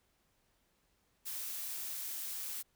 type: noise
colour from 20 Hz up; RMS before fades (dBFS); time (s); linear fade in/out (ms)
blue; -41; 1.25-2.63; 20
effects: pink hiss -75 dBFS RMS until 2.75 s